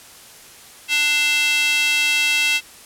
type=tone with high-pass filter; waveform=square; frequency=295.4 Hz; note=D4; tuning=10 cents sharp; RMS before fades=-18 dBFS; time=0.88-2.61 s; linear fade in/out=50 ms; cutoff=2600 Hz; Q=3.8; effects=white hiss -43 dBFS RMS until 2.85 s + low-pass 12000 Hz 12 dB/octave